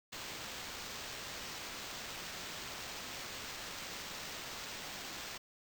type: noise with sample-and-hold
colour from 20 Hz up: blue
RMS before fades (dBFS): -45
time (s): 0.12-5.38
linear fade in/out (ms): 10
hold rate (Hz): 11025
effects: none